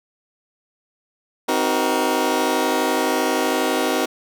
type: chord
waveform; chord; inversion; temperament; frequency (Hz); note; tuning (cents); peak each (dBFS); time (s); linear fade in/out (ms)
20% pulse; C half-diminished seventh; none; just; 261.6 / 314 / 376.7 / 470.9; C4 / Eb4 / Gb4 / Bb4; 0 / +16 / +31 / +18; -19; 1.48-4.06; 10
effects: none